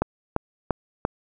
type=click train; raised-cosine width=1 ms; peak=-7 dBFS; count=4; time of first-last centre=0.02-1.051 s; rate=2.91 Hz; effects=none